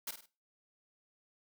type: noise with echo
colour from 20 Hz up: white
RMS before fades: -39 dBFS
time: 0.07-0.11 s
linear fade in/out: 5 ms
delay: 50 ms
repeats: 3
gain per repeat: -8 dB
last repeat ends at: 0.26 s
effects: noise-tail reverb RT60 0.3 s tail -17 dB re dry + high-pass 200 Hz 12 dB/octave